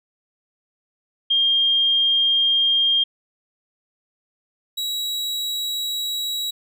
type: tone pair in turn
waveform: sine / 40% pulse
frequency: 3212 / 3878 Hz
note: G7 / B7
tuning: +41 / -32 cents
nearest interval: minor third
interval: 327 cents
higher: second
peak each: -15 / -22 dBFS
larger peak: first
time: 1.3-3.04 / 4.77-6.51 s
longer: neither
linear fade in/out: 10 ms
effects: none